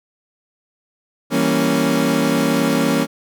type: chord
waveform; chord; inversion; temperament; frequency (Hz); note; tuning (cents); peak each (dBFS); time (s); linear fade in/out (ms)
30% pulse; E diminished seventh; none; equal; 164.81 / 196 / 233.1 / 277.2; E3 / G3 / Bb3 / Db4; 0 / 0 / 0 / 0; -20 / -21 / -17 / -16; 1.3-3.07; 50
effects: none